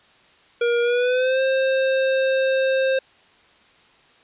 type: tone with pitch glide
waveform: square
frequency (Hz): 474.4 to 529.4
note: A#4 to C5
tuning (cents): +30 to +20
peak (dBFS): -18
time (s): 0.61-2.99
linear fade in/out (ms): 5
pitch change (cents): +190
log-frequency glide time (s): 0.82-1.41
effects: white hiss -54 dBFS RMS until 4.23 s + resampled to 8000 Hz